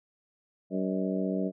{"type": "harmonic tone with a mistuned harmonic", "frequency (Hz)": 95.1, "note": "F#2", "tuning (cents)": 48, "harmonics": [2, 3, 4, 5, 6, 7], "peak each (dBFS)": [-30, -33, -36, -37, -40, -37], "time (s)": [0.7, 1.52], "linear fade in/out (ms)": 50, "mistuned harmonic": 7, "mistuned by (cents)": -78, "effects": []}